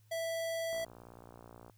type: tone with vibrato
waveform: square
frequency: 659.3 Hz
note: E5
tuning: in tune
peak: -35 dBFS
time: 0.11-0.85 s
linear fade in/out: 10 ms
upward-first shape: sine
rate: 20 Hz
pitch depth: 9 cents each way
type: click train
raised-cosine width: 1 ms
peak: -38 dBFS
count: 58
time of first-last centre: 0.73-1.698 s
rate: 58.9 Hz
effects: added 107 Hz sine -62 dBFS peak until 1.77 s + white hiss -73 dBFS RMS until 1.77 s